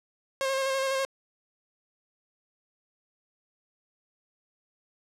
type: tone with vibrato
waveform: sawtooth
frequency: 536 Hz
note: C5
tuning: 42 cents sharp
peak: -22 dBFS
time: 0.41-1.05 s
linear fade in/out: 0 ms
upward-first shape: square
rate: 12 Hz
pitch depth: 19 cents each way
effects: low-pass 10000 Hz 12 dB/octave